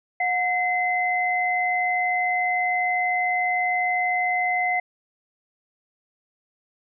sine tone pair together, 726 / 2053 Hz, F#5 / C7, -33 / -33 cents, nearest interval octave + tritone, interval 1800 cents, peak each -23 dBFS, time 0.2-4.8 s, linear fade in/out 5 ms, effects none

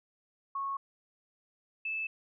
sine tone pair in turn, 1100 / 2624 Hz, C#6 / E7, -14 / -9 cents, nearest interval octave + minor third, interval 1505 cents, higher second, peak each -32 / -32 dBFS, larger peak neither, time 0.55-0.77 / 1.85-2.07 s, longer neither, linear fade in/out 5 ms, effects none

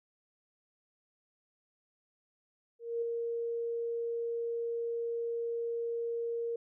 sine tone with ADSR envelope, 466.2 Hz, A#4, in tune, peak -29 dBFS, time 2.79-6.56 s, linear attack 230 ms, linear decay 5 ms, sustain -3 dB, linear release 4 ms, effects none

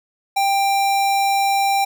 square tone, 790 Hz, G5, 13 cents sharp, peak -16 dBFS, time 0.36-1.85 s, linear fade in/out 10 ms, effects none

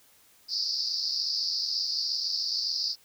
pink band-pass noise, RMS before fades -30 dBFS, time 0.48-2.96 s, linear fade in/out 50 ms, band 4500 to 5200 Hz, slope 96 dB/octave, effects white hiss -60 dBFS RMS until 3.04 s

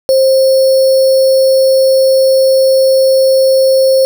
sine tone with sample-and-hold, 530 Hz, C5, 22 cents sharp, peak -5 dBFS, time 0.09-4.05 s, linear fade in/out 0 ms, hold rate 4900 Hz, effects none

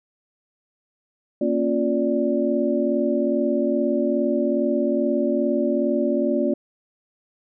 sine tone cluster, 232.9 / 275.3 / 352.2 / 583 Hz, A#3 / C#4 / F4 / D5, -1 / -12 / +15 / -13 cents, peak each -24 dBFS, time 1.41-6.54 s, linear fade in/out 5 ms, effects none

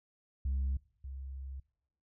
sine tone pair in turn, 67 / 67 Hz, C2 / C2, +42 / +42 cents, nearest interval unison, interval 0 cents, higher neither, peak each -28 / -40 dBFS, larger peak first, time 0.45-0.77 / 1.04-1.6 s, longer second, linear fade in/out 5 ms, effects noise-tail reverb RT60 0.8 s tail -23 dB re dry + tanh soft clip ceiling -28 dBFS

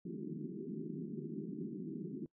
pink band-pass noise, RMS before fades -43 dBFS, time 0.05-2.26 s, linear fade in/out 2 ms, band 150 to 400 Hz, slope 96 dB/octave, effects noise-tail reverb RT60 0.1 s tail -22 dB re dry

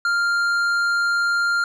triangle tone with tanh clipping, 1396.9 Hz, F6, in tune, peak -19 dBFS, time 0.05-1.64 s, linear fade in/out 2 ms, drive 13 dB, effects none

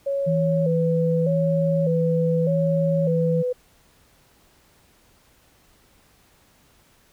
sine tone with vibrato, 526 Hz, C5, 9 cents sharp, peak -21 dBFS, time 0.06-3.53 s, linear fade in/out 10 ms, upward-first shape square, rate 0.83 Hz, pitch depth 92 cents each way
sine tone, 163.6 Hz, E3, 13 cents flat, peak -20 dBFS, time 0.26-3.43 s, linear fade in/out 20 ms
effects pink hiss -58 dBFS RMS until 7.12 s

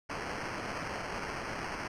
white noise with sample-and-hold, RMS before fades -38 dBFS, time 0.09-1.88 s, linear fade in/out 10 ms, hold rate 3675 Hz, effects low-pass 6000 Hz 12 dB/octave

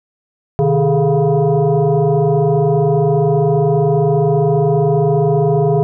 sine tone with frequency modulation, 128.5 Hz, C3, 31 cents flat, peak -10 dBFS, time 0.59-5.83 s, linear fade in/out 0 ms, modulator 282 Hz, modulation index 1.8, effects none

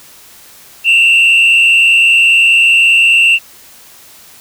sine tone with frequency modulation, 2725 Hz, F7, 43 cents flat, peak -3 dBFS, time 0.84-3.39 s, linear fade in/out 50 ms, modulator 81.9 Hz, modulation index 1, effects tanh soft clip ceiling -3 dBFS + white hiss -39 dBFS RMS until 4.4 s

